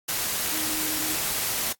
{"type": "tone in noise", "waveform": "sine", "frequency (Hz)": 311.1, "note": "D#4", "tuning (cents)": 0, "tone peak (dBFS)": -35, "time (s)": [0.52, 1.16], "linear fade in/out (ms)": 10, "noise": "white", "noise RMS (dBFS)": -27, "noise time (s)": [0.08, 1.73], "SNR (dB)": -11, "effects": ["noise-tail reverb RT60 0.1 s tail -19 dB re dry", "AAC 64 kbps"]}